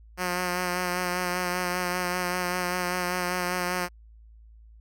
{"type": "tone with vibrato", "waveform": "5% pulse", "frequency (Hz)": 179.6, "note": "F3", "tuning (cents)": 49, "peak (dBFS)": -15, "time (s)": [0.17, 3.89], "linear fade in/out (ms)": 50, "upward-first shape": "sine", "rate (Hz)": 5.1, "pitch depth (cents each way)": 23, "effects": ["added 55 Hz sine -48 dBFS peak until 4.8 s"]}